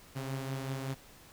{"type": "beating tone pair", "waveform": "sawtooth", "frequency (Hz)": [133.2, 138.5], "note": ["C3", "C#3"], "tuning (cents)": [31, -1], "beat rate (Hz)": 5.3, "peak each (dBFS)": [-32, -39], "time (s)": [0.15, 0.95], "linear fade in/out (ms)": 20, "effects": ["pink hiss -56 dBFS RMS until 1.32 s"]}